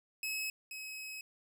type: tone pair in turn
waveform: sawtooth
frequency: 2571 / 2556 Hz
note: E7 / D#7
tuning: -44 / +46 cents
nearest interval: unison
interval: 10 cents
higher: first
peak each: -32 / -39 dBFS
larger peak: first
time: 0.23-0.5 / 0.71-1.21 s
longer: second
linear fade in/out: 2 ms
effects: none